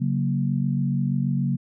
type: chord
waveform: sine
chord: F# major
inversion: second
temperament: equal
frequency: 138.59 / 185 / 233.1 Hz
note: C#3 / F#3 / A#3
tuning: 0 / 0 / 0 cents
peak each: -23 / -26 / -27 dBFS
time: 0-1.57 s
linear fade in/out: 20 ms
effects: none